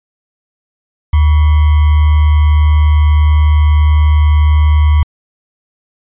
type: tone with sample-and-hold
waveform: sine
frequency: 75.8 Hz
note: D#2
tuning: 45 cents flat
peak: -5 dBFS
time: 1.13-5.03 s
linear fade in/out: 5 ms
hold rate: 1050 Hz
effects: resampled to 8000 Hz